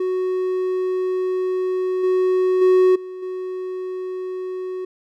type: tone with level steps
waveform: triangle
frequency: 370 Hz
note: F#4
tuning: in tune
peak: -17 / -13 / -9 / -28 / -23 dBFS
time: 0-4.85 s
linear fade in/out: 5 ms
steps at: 2.03 / 2.61 / 2.95 / 3.22 s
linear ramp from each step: 10 ms
effects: none